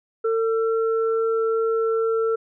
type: tone pair together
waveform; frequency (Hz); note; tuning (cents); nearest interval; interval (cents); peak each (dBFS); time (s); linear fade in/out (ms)
sine; 450.3 / 1349.4; A4 / E6; +40 / +40; octave + perfect fifth; 1900; -19 / -29; 0.24-2.36; 10
effects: none